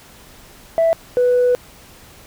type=tone pair in turn; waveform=sine; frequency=659.3 / 493.9 Hz; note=E5 / B4; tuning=0 / 0 cents; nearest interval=perfect fourth; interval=500 cents; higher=first; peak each=-10 / -10 dBFS; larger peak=neither; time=0.78-0.93 / 1.17-1.55 s; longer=second; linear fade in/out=0 ms; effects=tanh soft clip ceiling -9 dBFS + pink hiss -44 dBFS RMS until 2.26 s